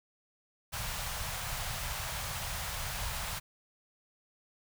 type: band-stop noise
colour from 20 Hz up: pink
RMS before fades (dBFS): -37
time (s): 0.72-3.4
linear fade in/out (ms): 20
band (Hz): 150 to 640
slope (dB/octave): 24
effects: none